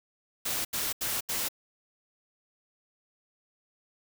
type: noise bursts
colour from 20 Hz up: white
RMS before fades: -31 dBFS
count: 4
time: 0.45-1.487 s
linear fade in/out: 10 ms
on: 200 ms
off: 79 ms
effects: none